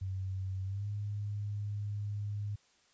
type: tone with pitch glide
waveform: sine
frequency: 95 to 103 Hz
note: F#2 to G#2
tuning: +46 to -14 cents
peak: -34 dBFS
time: 0.01-2.56 s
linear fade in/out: 10 ms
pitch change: +140 cents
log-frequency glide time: 0.64-0.87 s
effects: white hiss -68 dBFS RMS until 2.93 s + resampled to 16000 Hz

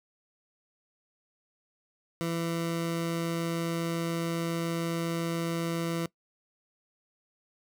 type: tone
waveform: 20% pulse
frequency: 167.2 Hz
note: E3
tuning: 25 cents sharp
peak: -24 dBFS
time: 2.21-6.06 s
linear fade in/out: 0 ms
effects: noise-tail reverb RT60 0.1 s tail -21 dB re dry

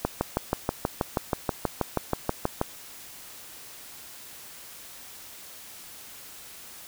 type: click train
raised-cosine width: 1 ms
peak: -9 dBFS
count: 17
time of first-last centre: 0.05-2.614 s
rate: 6.24 Hz
effects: white hiss -45 dBFS RMS until 6.87 s

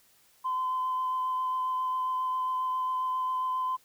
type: tone with vibrato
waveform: sine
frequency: 1025 Hz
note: C6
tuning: 36 cents flat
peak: -26 dBFS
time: 0.44-3.77 s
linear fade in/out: 20 ms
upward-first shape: sine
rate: 7.4 Hz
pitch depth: 11 cents each way
effects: tanh soft clip ceiling -23 dBFS + white hiss -63 dBFS RMS until 3.84 s

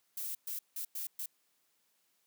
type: noise bursts at uneven times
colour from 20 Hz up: violet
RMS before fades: -39 dBFS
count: 5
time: 0.17-0.35 / 0.47-0.59 / 0.76-0.85 / 0.95-1.07 / 1.19-1.26 s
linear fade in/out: 5 ms
effects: white hiss -75 dBFS RMS until 2.26 s + high-pass 150 Hz 12 dB/octave

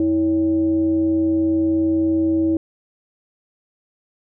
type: tone with frequency modulation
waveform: sine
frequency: 323.5 Hz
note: E4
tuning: 32 cents flat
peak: -15 dBFS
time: 0-2.57 s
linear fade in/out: 2 ms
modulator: 236 Hz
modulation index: 0.36
effects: none

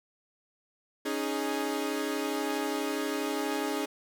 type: chord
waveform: sawtooth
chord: C# suspended second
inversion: none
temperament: equal with one note detuned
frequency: 277.2 / 309.5 / 415.3 Hz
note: C#4 / D#4 / G#4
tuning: 0 / -9 / 0 cents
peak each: -30 dBFS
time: 1.05-3.86 s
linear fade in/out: 10 ms
effects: none

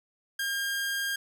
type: tone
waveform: sawtooth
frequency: 1611 Hz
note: G6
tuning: 47 cents sharp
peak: -25 dBFS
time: 0.39-1.16 s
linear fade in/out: 5 ms
effects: none

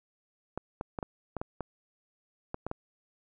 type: clicks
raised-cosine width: 1 ms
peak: -20 dBFS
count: 10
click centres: 0.576 / 0.811 / 0.988 / 1.028 / 1.367 / 1.415 / 1.607 / 2.544 / 2.666 / 2.714 s
effects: none

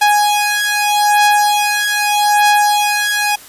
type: beating tone pair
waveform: sawtooth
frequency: 830 / 830.81 Hz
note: G#5 / G#5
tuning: -1 / 0 cents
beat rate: 0.81 Hz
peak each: -10 dBFS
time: 0.01-3.36 s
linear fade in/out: 10 ms
effects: white hiss -38 dBFS RMS until 3.48 s + resampled to 32000 Hz

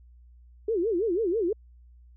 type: tone with vibrato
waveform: sine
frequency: 395.2 Hz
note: G4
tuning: 14 cents sharp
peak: -23 dBFS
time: 0.68-1.53 s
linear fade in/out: 5 ms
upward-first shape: sine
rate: 6.1 Hz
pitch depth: 280 cents each way
effects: added 60 Hz sine -50 dBFS peak until 2.16 s

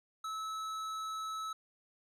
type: tone with tanh clipping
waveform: sine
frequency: 1300 Hz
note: E6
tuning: 24 cents flat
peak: -39 dBFS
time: 0.24-1.53 s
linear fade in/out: 5 ms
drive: 14 dB
effects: none

